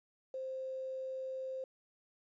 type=tone with quantisation; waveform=sine; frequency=524 Hz; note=C5; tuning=2 cents sharp; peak=-38 dBFS; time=0.34-1.64 s; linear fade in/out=2 ms; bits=11; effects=resampled to 16000 Hz